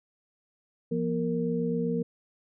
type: tone cluster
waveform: sine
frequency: 171.5 / 239.3 / 462.6 Hz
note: F3 / A#3 / A#4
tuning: -31 / +46 / -13 cents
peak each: -30 / -30 / -30 dBFS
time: 0.91-2.03 s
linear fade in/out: 10 ms
effects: none